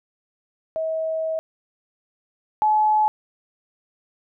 sine tone pair in turn, 641 / 855.6 Hz, E5 / A5, -49 / -49 cents, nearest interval perfect fourth, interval 500 cents, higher second, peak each -22 / -15 dBFS, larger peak second, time 0.76-1.39 / 2.62-3.08 s, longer first, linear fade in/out 0 ms, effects none

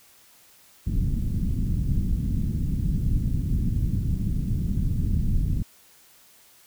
pink low-pass noise, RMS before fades -24 dBFS, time 0.86-5.63 s, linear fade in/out 10 ms, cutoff 210 Hz, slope 24 dB/octave, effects white hiss -55 dBFS RMS until 6.66 s

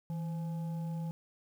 sine tone with frequency modulation, 163 Hz, E3, 19 cents flat, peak -34 dBFS, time 0.1-1.11 s, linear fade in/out 0 ms, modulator 683 Hz, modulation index 0.27, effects 10-bit

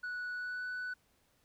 sine tone with pitch glide, 1474 to 1490.3 Hz, F#6 to F#6, -7 to +12 cents, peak -34 dBFS, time 0.03-0.94 s, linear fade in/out 10 ms, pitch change +19 cents, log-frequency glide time 0.35-0.65 s, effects tanh soft clip ceiling -36 dBFS + pink hiss -72 dBFS RMS until 1.44 s

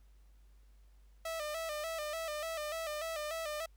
sawtooth tone with vibrato, 627 Hz, D#5, 13 cents sharp, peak -33 dBFS, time 1.25-3.66 s, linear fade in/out 5 ms, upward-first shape square, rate 3.4 Hz, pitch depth 72 cents each way, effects added 50 Hz sine -58 dBFS peak until 3.76 s + pink hiss -75 dBFS RMS until 3.76 s

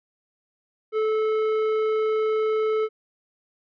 sine tone with tanh clipping, 435.1 Hz, A4, 19 cents flat, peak -22 dBFS, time 0.92-2.89 s, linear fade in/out 50 ms, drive 11 dB, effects none

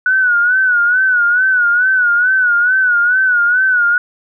sine tone with vibrato, 1472 Hz, F#6, 9 cents flat, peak -9 dBFS, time 0.06-3.98 s, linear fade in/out 2 ms, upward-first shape sine, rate 2.3 Hz, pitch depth 82 cents each way, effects none

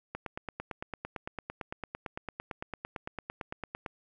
click train, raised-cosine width 0.5 ms, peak -21 dBFS, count 34, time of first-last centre 0.15-3.862 s, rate 8.89 Hz, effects none

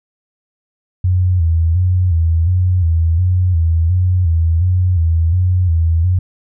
sine tone with vibrato, 86.5 Hz, F2, 16 cents flat, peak -10 dBFS, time 1.04-6.19 s, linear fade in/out 5 ms, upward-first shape square, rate 1.4 Hz, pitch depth 88 cents each way, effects none

